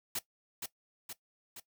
white noise with echo, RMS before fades -35 dBFS, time 0.15-0.19 s, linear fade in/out 5 ms, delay 470 ms, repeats 3, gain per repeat -4 dB, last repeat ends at 1.6 s, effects noise-tail reverb RT60 0.1 s tail -17 dB re dry

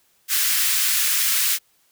white high-pass noise, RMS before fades -20 dBFS, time 0.28-1.59 s, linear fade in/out 50 ms, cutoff 1400 Hz, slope 24 dB/octave, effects white hiss -62 dBFS RMS until 1.91 s

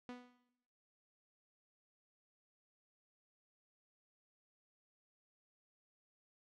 sawtooth tone with exponential decay, 246.9 Hz, B3, in tune, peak -40 dBFS, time 0.09-0.49 s, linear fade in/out 0 ms, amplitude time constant 85 ms, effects noise-tail reverb RT60 0.9 s tail -18 dB re dry + low-pass 4000 Hz 12 dB/octave

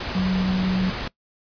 sine tone in noise, 186.2 Hz, F#3, 11 cents sharp, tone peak -19 dBFS, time 0.15-0.9 s, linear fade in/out 5 ms, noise pink, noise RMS -29 dBFS, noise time 0-1.08 s, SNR +7 dB, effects noise-tail reverb RT60 0.1 s tail -21 dB re dry + resampled to 11025 Hz

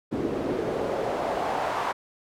pink noise with band-pass filter sweep, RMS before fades -28 dBFS, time 0.11-1.93 s, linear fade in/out 20 ms, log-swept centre 300 to 960 Hz, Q 2.1, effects none

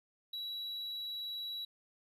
triangle tone, 3907 Hz, B7, 19 cents flat, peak -37 dBFS, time 0.33-1.65 s, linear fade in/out 5 ms, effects resampled to 32000 Hz

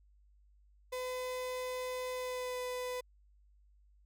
35% pulse tone with pitch glide, 506 to 500.2 Hz, B4 to B4, +42 to +22 cents, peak -35 dBFS, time 0.92-3.01 s, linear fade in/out 10 ms, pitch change -20 cents, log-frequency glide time 2.14-2.6 s, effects added 50 Hz sine -62 dBFS peak until 4.05 s

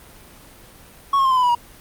triangle tone with pitch steps, 1108.7 / 1081.5 / 1055 / 1029.1 / 1003.8 / 979.2 / 955.2 Hz, C#6 / C#6 / C6 / C6 / B5 / B5 / A#5, 0 / -43 / +14 / -29 / +28 / -15 / +42 cents, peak -12 dBFS, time 1.13-1.55 s, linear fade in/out 5 ms, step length 60 ms, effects pink hiss -45 dBFS RMS until 1.8 s + Opus 32 kbps

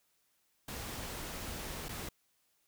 pink noise with dropouts, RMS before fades -42 dBFS, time 0.68-2.09 s, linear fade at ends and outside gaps 5 ms, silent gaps 1.886-1.89 s, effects white hiss -75 dBFS RMS until 2.67 s

